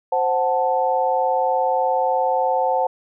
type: chord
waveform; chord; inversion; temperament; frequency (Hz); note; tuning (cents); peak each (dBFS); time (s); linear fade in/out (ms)
sine; F# diminished; second; equal; 523.3 / 740 / 880; C5 / F#5 / A5; 0 / 0 / 0; -21; 0.12-2.87; 5
effects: none